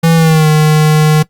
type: tone with pitch glide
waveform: square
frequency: 164.81 to 153.77 Hz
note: E3 to D#3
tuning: 0 to -20 cents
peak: -6 dBFS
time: 0.03-1.23 s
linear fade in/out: 10 ms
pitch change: -120 cents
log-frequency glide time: 0.15-0.48 s
effects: noise-tail reverb RT60 0.1 s tail -19 dB re dry + Opus 48 kbps